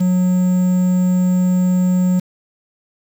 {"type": "tone with quantisation", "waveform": "triangle", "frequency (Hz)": 181.9, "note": "F#3", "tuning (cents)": -29, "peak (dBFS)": -10, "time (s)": [0, 2.2], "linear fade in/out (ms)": 10, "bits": 6, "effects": []}